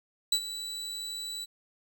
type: tone with ADSR envelope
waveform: 35% pulse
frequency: 3951 Hz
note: B7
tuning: in tune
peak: -19 dBFS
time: 0.32-1.46 s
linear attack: 4 ms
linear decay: 71 ms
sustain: -14 dB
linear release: 27 ms
effects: none